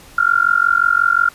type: tone with amplitude modulation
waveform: sine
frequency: 1396.9 Hz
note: F6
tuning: in tune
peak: -7 dBFS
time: 0.18-1.29 s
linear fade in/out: 5 ms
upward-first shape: sine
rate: 45.6 Hz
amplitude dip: 100%
effects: pink hiss -43 dBFS RMS until 1.34 s + resampled to 32000 Hz